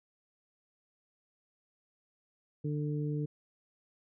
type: harmonic tone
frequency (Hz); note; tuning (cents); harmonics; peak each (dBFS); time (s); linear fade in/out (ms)
148.6; D3; +21; 1 / 2 / 3; -32 / -38 / -41; 2.64-3.26; 10
effects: none